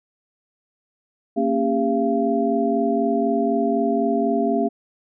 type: tone cluster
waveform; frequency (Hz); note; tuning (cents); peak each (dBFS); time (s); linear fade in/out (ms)
sine; 230 / 274 / 401.3 / 684; A#3 / C#4 / G4 / F5; -23 / -20 / +41 / -36; -23; 1.36-4.69; 20
effects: none